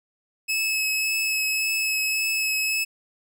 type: tone with vibrato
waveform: sawtooth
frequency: 2586 Hz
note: E7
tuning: 34 cents flat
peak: -19 dBFS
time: 0.48-2.85 s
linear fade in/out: 20 ms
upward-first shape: triangle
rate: 1.8 Hz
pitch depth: 14 cents each way
effects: none

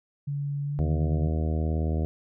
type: tone with pitch glide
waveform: sine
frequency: 142.6 to 148.23 Hz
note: C#3 to D3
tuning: +49 to +16 cents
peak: -27 dBFS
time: 0.27-1.28 s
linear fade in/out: 10 ms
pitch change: +67 cents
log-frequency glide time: 0.63-0.91 s
type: harmonic tone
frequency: 78.8 Hz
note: D#2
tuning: 23 cents sharp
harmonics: 1 / 2 / 3 / 4 / 5 / 6 / 7 / 8 / 9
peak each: -25 / -31 / -35 / -37 / -39 / -41 / -42 / -43 / -44 dBFS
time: 0.79-2.05 s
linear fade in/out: 0 ms
effects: none

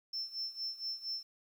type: tone with tremolo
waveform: sine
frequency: 5340 Hz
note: E8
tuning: 22 cents sharp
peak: -33 dBFS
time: 0.13-1.23 s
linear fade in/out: 5 ms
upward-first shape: sine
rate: 4.3 Hz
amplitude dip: 85%
effects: tanh soft clip ceiling -32 dBFS + 11-bit

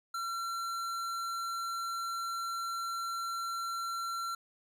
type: tone with tanh clipping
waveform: sine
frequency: 1360 Hz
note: F6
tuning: 46 cents flat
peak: -36 dBFS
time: 0.14-4.35 s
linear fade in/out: 5 ms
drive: 18 dB
effects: none

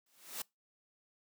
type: noise with exponential growth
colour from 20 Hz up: white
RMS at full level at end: -37 dBFS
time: 0.06-0.42 s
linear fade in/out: 5 ms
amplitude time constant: 77 ms
effects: noise-tail reverb RT60 0.2 s tail -24 dB re dry + high-pass 200 Hz 12 dB/octave

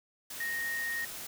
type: tone in noise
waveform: sine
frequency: 1861 Hz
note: A#6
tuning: 3 cents flat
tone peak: -32 dBFS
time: 0.4-1.05 s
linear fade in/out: 5 ms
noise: white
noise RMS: -42 dBFS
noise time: 0.3-1.27 s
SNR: +7 dB
effects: none

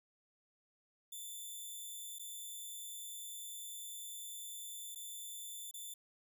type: tone with dropouts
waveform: 5% pulse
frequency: 3530 Hz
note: A7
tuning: 5 cents sharp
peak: -37 dBFS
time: 1.12-5.94 s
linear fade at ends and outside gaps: 5 ms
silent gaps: 2.186-2.194 / 4.949-4.957 / 5.712-5.739 s
effects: none

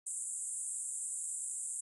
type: band-pass noise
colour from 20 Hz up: pink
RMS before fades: -40 dBFS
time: 0.06-1.81 s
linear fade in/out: 10 ms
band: 7400 to 9800 Hz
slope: 96 dB/octave
effects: none

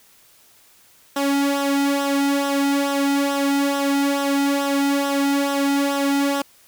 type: tone with flanger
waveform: sawtooth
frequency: 280 Hz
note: C#4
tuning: 18 cents sharp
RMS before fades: -20 dBFS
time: 1.16-6.42 s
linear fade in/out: 5 ms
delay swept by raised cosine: 0.43 to 1.83 ms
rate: 2.3 Hz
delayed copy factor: -0.65
effects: white hiss -53 dBFS RMS until 6.67 s

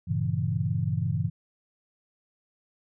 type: chord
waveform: sine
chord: G diminished seventh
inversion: none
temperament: equal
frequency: 98 / 116.54 / 138.59 / 164.81 Hz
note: G2 / Bb2 / Db3 / Fb3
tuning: 0 / 0 / 0 / 0 cents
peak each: -30 dBFS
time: 0.07-1.3 s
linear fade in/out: 20 ms
effects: none

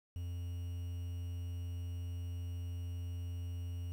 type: tone with quantisation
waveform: triangle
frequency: 87.31 Hz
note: F2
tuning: in tune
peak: -36 dBFS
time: 0.16-3.92 s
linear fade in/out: 0 ms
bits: 10
effects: none

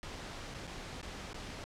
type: noise with dropouts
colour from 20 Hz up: pink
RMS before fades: -44 dBFS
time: 0.03-1.64 s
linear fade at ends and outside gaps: 0 ms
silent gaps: 0.54-0.545 / 0.67-0.676 / 1.014-1.029 / 1.331-1.344 s
effects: low-pass 6000 Hz 12 dB/octave

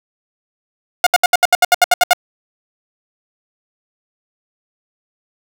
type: tone bursts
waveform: sawtooth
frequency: 716 Hz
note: F5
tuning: 43 cents sharp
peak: -3 dBFS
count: 12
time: 1.04-2.133 s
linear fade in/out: 2 ms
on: 26 ms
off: 71 ms
effects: none

